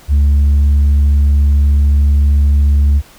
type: tone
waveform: sine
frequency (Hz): 71.6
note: D2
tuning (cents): -43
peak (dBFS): -4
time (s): 0.08-3.02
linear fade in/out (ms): 50
effects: tanh soft clip ceiling -6 dBFS + pink hiss -42 dBFS RMS until 3.18 s